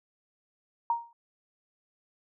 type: tone with exponential decay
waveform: sine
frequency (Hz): 935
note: A#5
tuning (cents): +5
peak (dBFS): -21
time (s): 0.9-1.13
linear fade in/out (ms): 2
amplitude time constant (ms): 49
effects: none